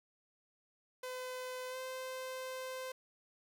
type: tone with pitch glide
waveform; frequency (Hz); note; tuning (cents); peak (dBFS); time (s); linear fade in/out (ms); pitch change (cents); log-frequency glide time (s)
sawtooth; 508 to 517.2; B4 to C5; +49 to -20; -37; 1.03-2.92; 5; +31; 1.69-1.77
effects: none